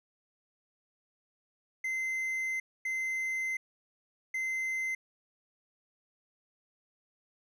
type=tone bursts at uneven times; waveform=triangle; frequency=2068 Hz; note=C7; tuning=21 cents flat; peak=-29 dBFS; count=3; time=1.84-2.6 / 2.85-3.57 / 4.34-4.95 s; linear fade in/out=5 ms; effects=none